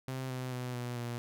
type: tone with pitch steps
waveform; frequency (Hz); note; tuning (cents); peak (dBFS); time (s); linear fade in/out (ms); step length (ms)
sawtooth; 130.7 / 127.86 / 125.09 / 122.37 / 119.71; C3 / C3 / B2 / B2 / A#2; -1 / -40 / +23 / -16 / +46; -32; 0.08-1.18; 0; 220
effects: none